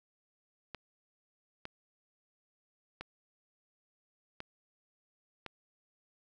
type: clicks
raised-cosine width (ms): 0.3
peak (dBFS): -25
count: 5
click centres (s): 0.747 / 1.654 / 3.01 / 4.404 / 5.463
effects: none